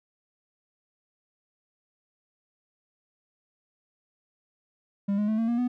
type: tone with pitch steps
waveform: triangle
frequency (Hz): 200 / 208.6 / 217.6 / 227 / 236.7 / 246.9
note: G3 / G#3 / A3 / A#3 / A#3 / B3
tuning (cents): +35 / +8 / -19 / -46 / +27 / 0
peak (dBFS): -21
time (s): 5.08-5.68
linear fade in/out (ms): 10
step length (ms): 100
effects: none